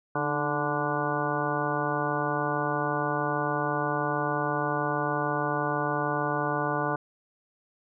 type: harmonic tone with a mistuned harmonic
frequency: 146.3 Hz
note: D3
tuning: 6 cents flat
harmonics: 1 / 2 / 3 / 4 / 5 / 6 / 7 / 8 / 10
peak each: -34 / -34 / -34 / -34 / -34 / -34 / -34 / -34 / -34 dBFS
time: 0.15-6.96 s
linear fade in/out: 5 ms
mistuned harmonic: 2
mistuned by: +65 cents
effects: none